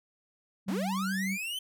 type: tone with vibrato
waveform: sine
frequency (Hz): 192.2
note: G3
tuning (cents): -34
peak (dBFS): -30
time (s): 0.66-1.38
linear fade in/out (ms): 50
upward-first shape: triangle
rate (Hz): 9.3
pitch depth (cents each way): 15
type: linear sweep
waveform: 45% pulse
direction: up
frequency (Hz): 155.56 to 3116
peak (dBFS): -33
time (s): 0.68-1.59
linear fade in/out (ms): 5
effects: none